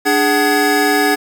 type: tone cluster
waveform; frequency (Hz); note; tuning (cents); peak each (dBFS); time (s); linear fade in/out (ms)
square; 294.2 / 415.2 / 752 / 1683; D4 / G#4 / F#5 / G#6; +3 / 0 / +28 / +23; -18; 0.05-1.16; 20
effects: 7-bit